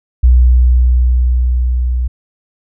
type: tone with level ramp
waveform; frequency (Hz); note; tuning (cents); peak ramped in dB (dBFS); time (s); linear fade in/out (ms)
sine; 61.74; B1; 0; -3 to -12; 0.23-2.08; 10
effects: none